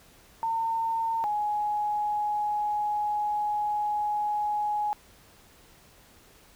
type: tone pair in turn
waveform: sine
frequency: 907 / 836.5 Hz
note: A#5 / G#5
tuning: -48 / +12 cents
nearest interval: minor second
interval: 140 cents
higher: first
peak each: -25 dBFS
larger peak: neither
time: 0.43-1.24 / 1.24-4.93 s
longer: second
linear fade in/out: 0 ms
effects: pink hiss -56 dBFS RMS until 6.55 s